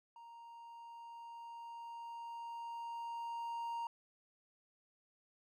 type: tone with level ramp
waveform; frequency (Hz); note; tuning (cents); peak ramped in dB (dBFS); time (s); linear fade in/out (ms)
triangle; 932.3; A#5; 0; -51 to -36; 0.16-3.87; 2
effects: none